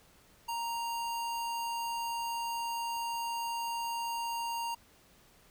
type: tone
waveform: square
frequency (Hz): 932.3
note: A#5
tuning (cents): 0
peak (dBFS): -34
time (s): 0.48-4.75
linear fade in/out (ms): 10
effects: pink hiss -62 dBFS RMS until 5.5 s